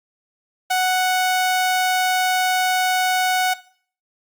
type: tone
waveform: sawtooth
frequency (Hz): 740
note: F#5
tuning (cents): 0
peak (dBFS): -13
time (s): 0.7-3.54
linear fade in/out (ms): 10
effects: noise-tail reverb RT60 0.5 s tail -18 dB re dry + Opus 48 kbps